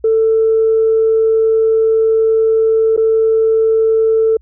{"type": "tone with dropouts", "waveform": "sine", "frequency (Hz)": 444.7, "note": "A4", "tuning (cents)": 18, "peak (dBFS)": -8, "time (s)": [0.04, 4.37], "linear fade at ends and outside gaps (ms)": 5, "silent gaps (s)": [2.965, 2.975], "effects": ["tanh soft clip ceiling -4 dBFS", "added 60 Hz sine -43 dBFS peak until 4.41 s"]}